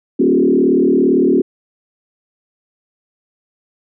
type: tone with frequency modulation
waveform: sine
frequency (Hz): 315.5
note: D#4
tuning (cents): +24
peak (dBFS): -9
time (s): 0.19-1.42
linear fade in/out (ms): 10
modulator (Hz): 37.7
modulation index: 2.3
effects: none